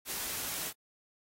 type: noise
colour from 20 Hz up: white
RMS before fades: -37 dBFS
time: 0.05-0.73 s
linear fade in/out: 50 ms
effects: AAC 48 kbps